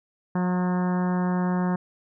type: harmonic tone with a mistuned harmonic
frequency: 180.4 Hz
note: F#3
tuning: 44 cents flat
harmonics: 1 / 2 / 3 / 4 / 5 / 6 / 7 / 8 / 9 / 10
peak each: -22 / -33 / -37 / -36 / -35 / -38 / -42 / -44 / -42 / -47 dBFS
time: 0.35-1.76 s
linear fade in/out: 5 ms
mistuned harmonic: 5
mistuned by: +23 cents
effects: none